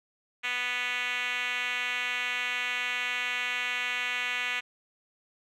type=tone with band-pass filter; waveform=5% pulse; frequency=246.9 Hz; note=B3; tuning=in tune; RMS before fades=-31 dBFS; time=0.43-4.61 s; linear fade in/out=20 ms; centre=2400 Hz; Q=2.1; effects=none